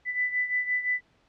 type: beating tone pair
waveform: sine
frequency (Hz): 1990 / 1995.8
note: B6 / B6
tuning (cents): +13 / +18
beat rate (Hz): 5.8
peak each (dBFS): -26 / -31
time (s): 0.05-1.01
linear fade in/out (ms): 50
effects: pink hiss -65 dBFS RMS until 1.28 s + low-pass 4000 Hz 12 dB/octave